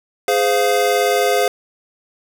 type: chord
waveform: square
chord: F minor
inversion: first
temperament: equal with one note detuned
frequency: 415.3 / 514 / 698.5 Hz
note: Ab4 / C5 / F5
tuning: 0 / -31 / 0 cents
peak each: -19 dBFS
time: 0.28-1.48 s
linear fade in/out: 2 ms
effects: none